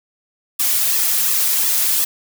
blue noise with flanger, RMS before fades -17 dBFS, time 0.59-2.05 s, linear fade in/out 10 ms, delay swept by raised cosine 1.3 to 3.9 ms, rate 2.8 Hz, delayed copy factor -0.85, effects none

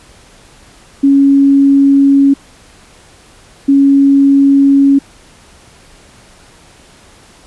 sine tone pair in turn, 277.2 / 277.2 Hz, C#4 / C#4, 0 / 0 cents, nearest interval unison, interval 0 cents, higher neither, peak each -4 dBFS, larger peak neither, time 1.03-2.34 / 3.68-4.99 s, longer neither, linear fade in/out 10 ms, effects pink hiss -42 dBFS RMS until 7.46 s + resampled to 24000 Hz

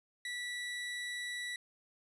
30% pulse tone, 1955 Hz, B6, 18 cents flat, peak -35 dBFS, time 0.25-1.56 s, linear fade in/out 2 ms, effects resampled to 22050 Hz

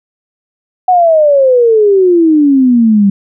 sine exponential sweep, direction down, 747 to 194.8 Hz, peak -4 dBFS, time 0.88-3.1 s, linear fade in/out 5 ms, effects none

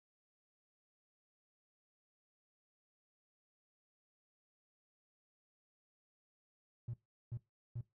triangle tone bursts, 118.6 Hz, A#2, 30 cents sharp, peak -36 dBFS, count 3, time 6.88-7.811 s, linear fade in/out 5 ms, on 57 ms, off 380 ms, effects noise-tail reverb RT60 0.2 s tail -21 dB re dry + tanh soft clip ceiling -35 dBFS

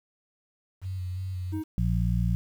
sine tone with vibrato, 92.5 Hz, F#2, in tune, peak -30 dBFS, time 0.81-1.62 s, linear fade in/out 50 ms, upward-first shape square, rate 2.8 Hz, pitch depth 27 cents each way
triangle tone, 313.9 Hz, D#4, 15 cents sharp, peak -28 dBFS, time 1.52-1.64 s, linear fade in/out 20 ms
harmonic tone, 58.27 Hz, A#1, in tune, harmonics 1 / 2 / 3, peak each -26 / -27 / -28 dBFS, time 1.78-2.35 s, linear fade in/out 0 ms
effects 9-bit

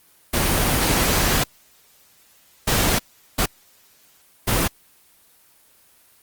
pink noise bursts at uneven times, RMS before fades -19 dBFS, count 4, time 0.33-1.44 / 2.67-2.99 / 3.38-3.46 / 4.47-4.68 s, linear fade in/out 10 ms, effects white hiss -55 dBFS RMS until 6.22 s + Opus 24 kbps

